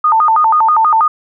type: tone with vibrato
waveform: sine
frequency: 1047 Hz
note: C6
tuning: 1 cent sharp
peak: -7 dBFS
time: 0.04-1.08 s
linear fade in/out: 5 ms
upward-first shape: square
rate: 6.2 Hz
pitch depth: 280 cents each way
effects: none